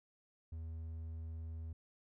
triangle tone, 81 Hz, E2, 30 cents flat, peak -40 dBFS, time 0.52-1.73 s, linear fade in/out 5 ms, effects none

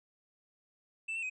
triangle tone with pitch steps, 2653 / 2697 / 2519 Hz, E7 / E7 / D#7, +10 / +39 / +21 cents, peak -33 dBFS, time 1.08-1.299 s, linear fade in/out 10 ms, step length 73 ms, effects resampled to 24000 Hz

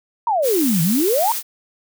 sine exponential two-way sweep, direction down then up, 977 to 155.56 to 977 Hz, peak -15 dBFS, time 0.27-1.32 s, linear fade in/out 2 ms, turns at 0.82 s
blue noise, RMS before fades -24 dBFS, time 0.42-1.43 s, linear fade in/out 50 ms
effects none

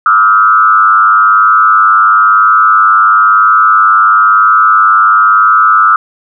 sine tone with frequency modulation, 1300 Hz, E6, 24 cents flat, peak -3 dBFS, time 0.06-5.96 s, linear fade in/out 2 ms, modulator 101 Hz, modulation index 1.1, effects none

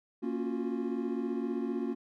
triangle chord, Gb major seventh, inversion first, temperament equal with one note detuned, 233.1 / 277.2 / 349.2 / 364.7 Hz, Bb3 / Db4 / F4 / Gb4, 0 / 0 / 0 / -25 cents, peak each -33 / -34 / -36 / -36 dBFS, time 0.22-1.95 s, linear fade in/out 20 ms, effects none

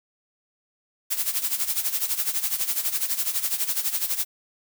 blue noise with tremolo, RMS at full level -23 dBFS, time 1.1-4.25 s, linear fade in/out 20 ms, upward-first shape sine, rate 12 Hz, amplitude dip 75%, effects none

